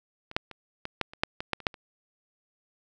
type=clicks; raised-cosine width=0.3 ms; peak=-26 / -8 / -26 / -18 / -10 / -28 / -7 / -17 / -10 / -28 / -8 / -29 dBFS; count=12; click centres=0.314 / 0.365 / 0.513 / 0.854 / 1.013 / 1.135 / 1.235 / 1.405 / 1.533 / 1.603 / 1.668 / 1.742 s; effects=none